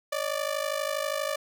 sawtooth ring-modulated tone, 587.3 Hz, D5, in tune, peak -21 dBFS, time 0.12-1.36 s, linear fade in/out 5 ms, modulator 26.2 Hz, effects none

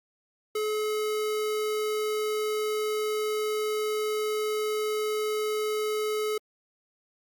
square tone, 427.5 Hz, A4, 50 cents flat, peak -27 dBFS, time 0.55-6.38 s, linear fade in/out 5 ms, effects Opus 48 kbps

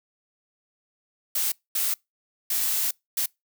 blue noise bursts at uneven times, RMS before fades -25 dBFS, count 4, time 1.35-1.52 / 1.75-1.94 / 2.5-2.91 / 3.17-3.26 s, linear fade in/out 5 ms, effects noise-tail reverb RT60 0.2 s tail -26 dB re dry

